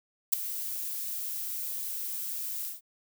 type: noise with ADSR envelope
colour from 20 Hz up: violet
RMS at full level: -19 dBFS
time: 0.32-2.81 s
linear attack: 16 ms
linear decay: 3 ms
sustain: -16 dB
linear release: 150 ms
effects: none